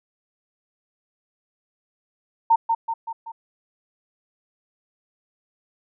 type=tone with echo; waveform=sine; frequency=912 Hz; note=A#5; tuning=38 cents flat; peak=-12 dBFS; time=2.5-2.56 s; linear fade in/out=10 ms; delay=190 ms; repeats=4; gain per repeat=-5 dB; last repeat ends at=3.32 s; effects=none